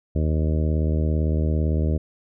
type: harmonic tone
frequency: 77.78 Hz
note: D#2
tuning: in tune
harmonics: 1 / 2 / 3 / 4 / 5 / 6 / 7 / 8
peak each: -20 / -26 / -30 / -32 / -34 / -36 / -37 / -38 dBFS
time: 0.15-1.98 s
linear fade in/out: 10 ms
effects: none